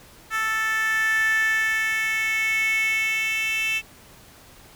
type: tone with high-pass filter sweep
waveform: 10% pulse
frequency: 440.4 Hz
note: A4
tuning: 2 cents sharp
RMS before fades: -23 dBFS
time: 0.3-3.82 s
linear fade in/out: 50 ms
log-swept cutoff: 1500 to 2600 Hz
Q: 7.2
effects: pink hiss -49 dBFS RMS until 4.75 s